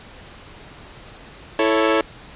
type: chord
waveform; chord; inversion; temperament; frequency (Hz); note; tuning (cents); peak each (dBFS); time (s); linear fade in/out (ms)
sawtooth; A major; second; equal; 329.6 / 440 / 554.4; E4 / A4 / C#5; 0 / 0 / 0; -16; 1.59-2.01; 2
effects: pink hiss -42 dBFS RMS until 2.35 s + resampled to 8000 Hz